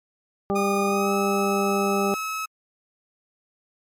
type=harmonic tone; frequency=198.9 Hz; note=G3; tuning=25 cents sharp; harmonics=1 / 2 / 3 / 4 / 6; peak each=-25 / -24 / -30 / -28 / -33 dBFS; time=0.5-2.14 s; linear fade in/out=0 ms
type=tone with pitch glide; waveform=30% pulse; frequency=1228 to 1289.8 Hz; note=D#6 to E6; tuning=-23 to -38 cents; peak=-24 dBFS; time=0.55-2.46 s; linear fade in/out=10 ms; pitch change=+85 cents; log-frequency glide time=0.87-1.13 s
effects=MP3 64 kbps